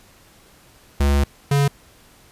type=tone pair in turn; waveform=square; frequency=70.5 / 141.33 Hz; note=C#2 / C#3; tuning=+30 / +34 cents; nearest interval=octave; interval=1204 cents; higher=second; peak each=-15 dBFS; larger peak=neither; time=1-1.24 / 1.51-1.68 s; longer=first; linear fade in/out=5 ms; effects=pink hiss -51 dBFS RMS until 2.31 s + resampled to 32000 Hz